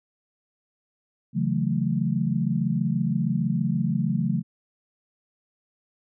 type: chord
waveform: sine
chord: F# minor seventh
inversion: second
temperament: equal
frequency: 138.59 / 164.81 / 185 / 220 Hz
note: C#3 / E3 / F#3 / A3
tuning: 0 / 0 / 0 / 0 cents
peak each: -27 dBFS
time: 1.33-4.43 s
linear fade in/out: 50 ms
effects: none